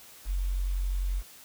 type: tone with quantisation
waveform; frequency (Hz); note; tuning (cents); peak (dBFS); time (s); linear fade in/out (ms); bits
sine; 45.78; F#1; -18; -26; 0.25-1.23; 50; 9
effects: white hiss -51 dBFS RMS until 1.44 s